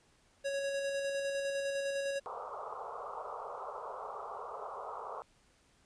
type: tone with tremolo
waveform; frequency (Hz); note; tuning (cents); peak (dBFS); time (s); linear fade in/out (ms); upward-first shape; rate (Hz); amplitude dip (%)
square; 554.4; C#5; 0; -33; 0.44-2.2; 20; square; 9.9; 25
type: band-pass noise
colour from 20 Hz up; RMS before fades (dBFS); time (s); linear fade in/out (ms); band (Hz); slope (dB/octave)
white; -43; 2.26-5.22; 0; 410 to 1300; 96
effects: pink hiss -68 dBFS RMS until 5.85 s + resampled to 22050 Hz